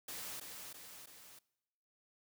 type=noise with echo; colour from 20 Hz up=white; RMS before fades=-45 dBFS; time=0.08-0.4 s; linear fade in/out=5 ms; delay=330 ms; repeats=3; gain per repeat=-4 dB; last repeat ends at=1.39 s; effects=noise-tail reverb RT60 1.0 s tail -23 dB re dry + high-pass 80 Hz 12 dB/octave